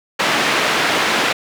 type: band-pass noise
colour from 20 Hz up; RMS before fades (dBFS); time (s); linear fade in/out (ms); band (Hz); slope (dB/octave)
white; -17; 0.19-1.33; 10; 200 to 2600; 12
effects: none